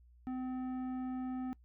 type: tone with tanh clipping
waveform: sine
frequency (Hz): 256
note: C4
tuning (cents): -38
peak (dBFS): -38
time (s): 0.27-1.53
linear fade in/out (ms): 0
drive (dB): 11
effects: noise-tail reverb RT60 0.1 s tail -22 dB re dry + added 60 Hz sine -59 dBFS peak until 1.64 s